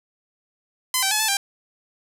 5% pulse tone with pitch steps, 1022 / 775 / 854 / 873 / 793 Hz, C6 / G5 / G#5 / A5 / G5, -41 / -20 / +48 / -14 / +20 cents, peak -7 dBFS, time 0.94-1.37 s, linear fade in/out 2 ms, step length 86 ms, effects none

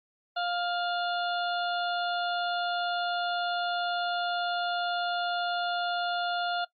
harmonic tone with a mistuned harmonic, 702 Hz, F5, 9 cents sharp, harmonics 1 / 2 / 4 / 5 / 6, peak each -30 / -33 / -41 / -38 / -40 dBFS, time 0.36-6.65 s, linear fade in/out 10 ms, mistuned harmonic 4, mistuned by +30 cents, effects noise-tail reverb RT60 0.1 s tail -18 dB re dry + Opus 48 kbps

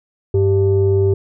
sine tone pair together, 98 / 390.8 Hz, G2 / G4, 0 / -5 cents, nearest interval 2 octaves, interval 2395 cents, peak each -13 dBFS, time 0.34-1.14 s, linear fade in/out 5 ms, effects tanh soft clip ceiling -6 dBFS

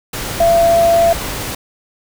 sine tone in noise, 675 Hz, E5, 41 cents sharp, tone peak -8 dBFS, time 0.4-1.13 s, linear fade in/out 5 ms, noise pink, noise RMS -23 dBFS, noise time 0.13-1.55 s, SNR +12 dB, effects none

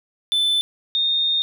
triangle / sine tone pair in turn, 3520 / 3669 Hz, A7 / A#7, 0 / -28 cents, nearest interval minor second, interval 72 cents, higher second, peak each -15 / -17 dBFS, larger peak first, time 0.32-0.61 / 0.95-1.42 s, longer second, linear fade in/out 0 ms, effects none

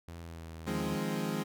sawtooth tone with pitch glide, 84.1 to 81.24 Hz, E2 to E2, +35 to -25 cents, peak -39 dBFS, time 0.08-0.96 s, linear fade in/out 0 ms, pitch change -60 cents, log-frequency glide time 0.21-0.51 s
30% pulse chord, F minor seventh, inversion third, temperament equal, 155.56 / 174.61 / 207.7 / 261.6 Hz, Eb3 / F3 / Ab3 / C4, 0 / 0 / 0 / 0 cents, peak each -35 / -36 / -33 / -37 dBFS, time 0.66-1.44 s, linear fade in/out 20 ms
effects none

